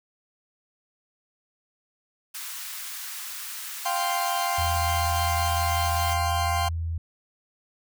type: high-pass noise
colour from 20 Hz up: white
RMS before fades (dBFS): -36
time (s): 2.34-6.14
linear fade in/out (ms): 10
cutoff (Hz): 1000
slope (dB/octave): 24
type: chord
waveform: 40% pulse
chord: F suspended second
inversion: none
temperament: equal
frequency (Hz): 698.5 / 784 / 1046.5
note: F5 / G5 / C6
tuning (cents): 0 / 0 / 0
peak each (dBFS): -28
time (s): 3.85-6.69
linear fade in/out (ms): 10
type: tone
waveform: sine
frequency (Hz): 82.6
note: E2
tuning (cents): +4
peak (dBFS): -26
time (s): 4.58-6.98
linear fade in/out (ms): 5
effects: none